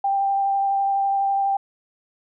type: tone with vibrato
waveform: sine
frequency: 789 Hz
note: G5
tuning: 11 cents sharp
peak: -18 dBFS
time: 0.04-1.57 s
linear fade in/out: 5 ms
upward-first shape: sine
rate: 12 Hz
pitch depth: 11 cents each way
effects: none